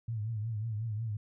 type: tone with vibrato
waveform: sine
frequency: 110 Hz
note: A2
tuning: in tune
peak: -32 dBFS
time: 0.08-1.17 s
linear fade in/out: 5 ms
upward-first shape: triangle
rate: 5.5 Hz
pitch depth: 120 cents each way
effects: none